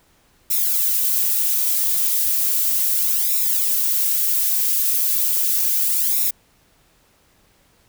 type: noise with flanger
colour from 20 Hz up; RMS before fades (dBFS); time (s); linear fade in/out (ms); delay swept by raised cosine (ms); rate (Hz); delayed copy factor
violet; -19; 0.5-6.31; 10; 0.64 to 6.64; 0.35; -0.95
effects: pink hiss -58 dBFS RMS until 7.88 s